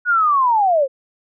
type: linear sweep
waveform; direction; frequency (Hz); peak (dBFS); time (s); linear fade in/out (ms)
sine; down; 1478 to 510; -12; 0.05-0.88; 50
effects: none